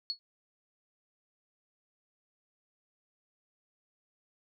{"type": "tone with exponential decay", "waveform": "sine", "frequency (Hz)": 4371, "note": "C#8", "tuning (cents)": -25, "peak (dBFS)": -27, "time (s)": [0.1, 0.19], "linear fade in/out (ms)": 0, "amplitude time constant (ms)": 18, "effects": []}